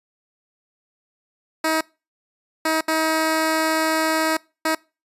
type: tone bursts at uneven times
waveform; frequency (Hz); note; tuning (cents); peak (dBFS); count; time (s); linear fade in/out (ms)
10% pulse; 318; D#4; +38; -10; 4; 1.64-1.81 / 2.65-2.81 / 2.88-4.37 / 4.65-4.75; 5
effects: noise-tail reverb RT60 0.3 s tail -24 dB re dry + resampled to 32000 Hz